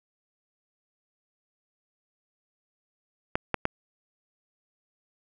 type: clicks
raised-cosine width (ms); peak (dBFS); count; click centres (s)
0.5; -9; 3; 3.355 / 3.543 / 3.654
effects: none